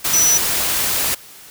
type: tone in noise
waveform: sine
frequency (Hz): 5920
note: F#8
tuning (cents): 0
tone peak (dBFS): -12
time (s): 0.13-0.38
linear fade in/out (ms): 10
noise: white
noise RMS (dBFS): -19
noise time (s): 0.04-1.15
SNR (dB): +4
effects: white hiss -41 dBFS RMS until 1.5 s